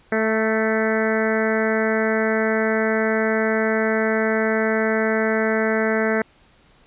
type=harmonic tone with a mistuned harmonic; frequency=220 Hz; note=A3; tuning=in tune; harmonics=1 / 2 / 3 / 4 / 5 / 6 / 7 / 8 / 9 / 10; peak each=-23 / -22 / -25 / -33 / -37 / -31 / -28 / -29 / -29 / -36 dBFS; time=0.12-6.22 s; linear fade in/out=2 ms; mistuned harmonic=4; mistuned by=+19 cents; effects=pink hiss -55 dBFS RMS until 6.86 s + resampled to 8000 Hz